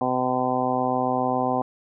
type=harmonic tone; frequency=127.3 Hz; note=C3; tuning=47 cents flat; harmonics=1 / 2 / 3 / 4 / 5 / 6 / 7 / 8; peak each=-35 / -27 / -33 / -29 / -30 / -25 / -32 / -30 dBFS; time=0.01-1.62 s; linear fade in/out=2 ms; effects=none